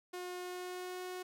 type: tone with pitch glide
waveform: sawtooth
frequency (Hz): 360 to 365.4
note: F#4 to F#4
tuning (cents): -47 to -22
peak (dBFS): -37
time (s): 0.13-1.23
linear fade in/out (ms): 10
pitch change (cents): +25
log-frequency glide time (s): 0.38-1.04
effects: 13-bit